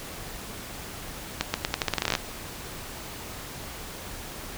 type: accelerating click train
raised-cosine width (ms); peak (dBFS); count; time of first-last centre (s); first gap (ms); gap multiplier
0.2; -6; 15; 1.41-2.152; 130; 0.84
effects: pink hiss -39 dBFS RMS until 4.57 s